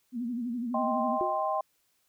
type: tone with vibrato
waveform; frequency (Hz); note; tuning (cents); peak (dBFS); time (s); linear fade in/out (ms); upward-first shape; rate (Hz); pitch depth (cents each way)
sine; 240; B3; -49; -30; 0.12-1.19; 50; sine; 12; 95
type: chord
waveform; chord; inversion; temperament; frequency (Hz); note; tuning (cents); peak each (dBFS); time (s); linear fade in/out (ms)
sine; C minor; first; just; 627.9 / 784.9 / 1046.5; Eb5 / G5 / C6; +16 / +2 / 0; -31; 0.74-1.61; 5
type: tone with exponential decay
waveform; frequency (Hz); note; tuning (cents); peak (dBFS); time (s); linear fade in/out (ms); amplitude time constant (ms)
sine; 362.5; F#4; -35; -27; 1.21-1.48; 0; 57
effects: white hiss -72 dBFS RMS until 2.08 s